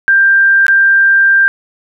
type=tone with dropouts; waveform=sine; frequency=1585 Hz; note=G6; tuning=19 cents sharp; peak=-5 dBFS; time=0.08-1.48 s; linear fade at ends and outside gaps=0 ms; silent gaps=0.666-0.682 s; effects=none